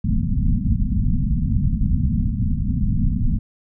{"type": "low-pass noise", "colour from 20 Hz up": "pink", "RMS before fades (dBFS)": -19, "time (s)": [0.04, 3.39], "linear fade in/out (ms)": 5, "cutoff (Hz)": 250, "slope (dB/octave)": 96, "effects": []}